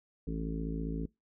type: harmonic tone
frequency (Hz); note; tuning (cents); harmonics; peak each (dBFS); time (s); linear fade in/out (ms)
55; A1; 0; 1 / 3 / 4 / 5 / 6 / 7 / 8; -37 / -38 / -44 / -39 / -50 / -49 / -45; 0.27-1.06; 5
effects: noise-tail reverb RT60 0.2 s tail -23 dB re dry